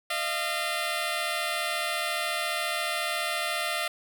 10% pulse tone pair together, 612.6 / 687 Hz, D#5 / F5, -27 / -29 cents, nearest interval major second, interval 198 cents, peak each -23 / -21 dBFS, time 0.1-3.88 s, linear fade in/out 5 ms, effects none

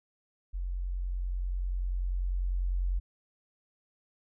sine tone with level ramp, 45.07 Hz, F#1, 45 cents flat, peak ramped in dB -31 to -26 dBFS, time 0.53-3 s, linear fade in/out 20 ms, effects none

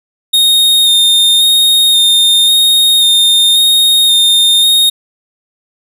45% pulse tone with vibrato, 3682 Hz, A#7, 22 cents flat, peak -5 dBFS, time 0.33-4.9 s, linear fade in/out 10 ms, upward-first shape square, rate 0.93 Hz, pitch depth 16 cents each way, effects none

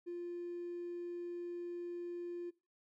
triangle tone with hard clipping, 348.6 Hz, F4, 3 cents flat, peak -40 dBFS, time 0.06-2.51 s, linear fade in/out 20 ms, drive 3 dB, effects noise-tail reverb RT60 0.3 s tail -21 dB re dry

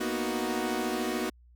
sawtooth chord, B major seventh, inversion third, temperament equal, 233.1 / 246.9 / 311.1 / 370 Hz, A#3 / B3 / D#4 / F#4, 0 / 0 / 0 / 0 cents, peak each -31 / -31 / -31 / -29 dBFS, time 0-1.3 s, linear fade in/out 10 ms, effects added 60 Hz sine -54 dBFS peak until 1.55 s

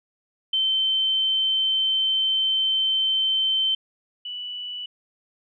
sine tone pair in turn, 3093 / 2961 Hz, G7 / F#7, -24 / +1 cents, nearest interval minor second, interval 75 cents, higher first, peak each -19 / -30 dBFS, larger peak first, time 0.53-3.75 / 4.25-4.86 s, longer first, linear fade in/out 5 ms, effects none

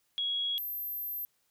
sine tone pair in turn, 3322 / 12341 Hz, G#7 / G9, 0 / -28 cents, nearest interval octave + major seventh, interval 2272 cents, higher second, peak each -29 / -34 dBFS, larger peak first, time 0.18-0.58 / 0.58-1.25 s, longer second, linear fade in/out 0 ms, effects white hiss -74 dBFS RMS until 1.5 s

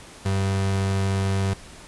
35% pulse tone, 97 Hz, G2, 18 cents flat, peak -19 dBFS, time 0.25-1.54 s, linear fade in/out 10 ms, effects pink hiss -44 dBFS RMS until 1.87 s + resampled to 24000 Hz

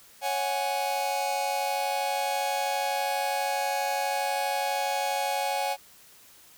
45% pulse chord, C# suspended fourth, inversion none, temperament just, 554.4 / 739.2 / 831.5 Hz, C#5 / F#5 / G#5, 0 / -2 / +2 cents, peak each -33 / -31 / -29 dBFS, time 0.21-5.77 s, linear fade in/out 50 ms, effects white hiss -54 dBFS RMS until 6.57 s

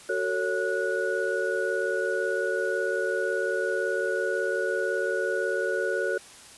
sine tone cluster, 373.3 / 451.4 / 557 / 1465 Hz, F#4 / A4 / C#5 / F#6, +15 / +44 / +8 / -18 cents, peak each -30 dBFS, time 0.09-6.18 s, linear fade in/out 5 ms, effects white hiss -48 dBFS RMS until 6.57 s + resampled to 24000 Hz

